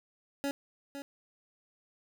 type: tone with echo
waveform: 25% pulse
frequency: 280 Hz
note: C#4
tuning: 18 cents sharp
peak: -27 dBFS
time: 0.44-0.51 s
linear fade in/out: 0 ms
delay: 510 ms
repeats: 1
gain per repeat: -9 dB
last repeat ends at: 1.02 s
effects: none